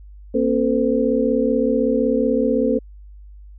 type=tone cluster; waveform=sine; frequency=235 / 270.9 / 444.6 / 510 Hz; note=A#3 / C#4 / A4 / C5; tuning=+14 / -40 / +18 / -44 cents; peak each=-21 dBFS; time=0.34-2.79 s; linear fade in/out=10 ms; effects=added 50 Hz sine -38 dBFS peak until 3.58 s